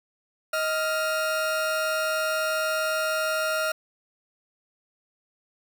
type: tone pair together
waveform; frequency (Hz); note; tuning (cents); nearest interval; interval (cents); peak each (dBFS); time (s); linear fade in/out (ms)
40% pulse; 629.5 / 1396.9; D#5 / F6; +20 / 0; octave + major second; 1380; -26 / -26; 0.53-3.72; 5
effects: none